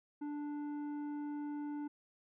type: tone with tanh clipping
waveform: triangle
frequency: 293.5 Hz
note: D4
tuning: 1 cent flat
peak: -40 dBFS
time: 0.21-1.88 s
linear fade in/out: 10 ms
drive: 13 dB
effects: none